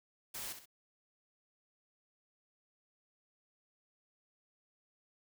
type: noise with echo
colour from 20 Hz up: white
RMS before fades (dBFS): -43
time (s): 0.34-0.53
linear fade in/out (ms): 10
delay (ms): 64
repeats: 2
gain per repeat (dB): -8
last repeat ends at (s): 0.658
effects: none